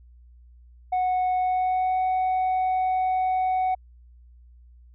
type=tone with pitch glide; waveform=sine; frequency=736 to 745 Hz; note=F#5 to F#5; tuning=-9 to +12 cents; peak=-18 dBFS; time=0.92-3.75 s; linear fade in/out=10 ms; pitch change=+21 cents; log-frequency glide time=1.37-2 s; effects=tanh soft clip ceiling -20 dBFS + added 60 Hz sine -48 dBFS peak until 4.94 s